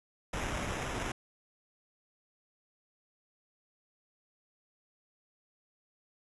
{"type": "noise with sample-and-hold", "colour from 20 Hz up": "pink", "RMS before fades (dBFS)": -36, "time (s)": [0.33, 1.12], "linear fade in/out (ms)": 5, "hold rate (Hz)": 4410, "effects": ["resampled to 24000 Hz"]}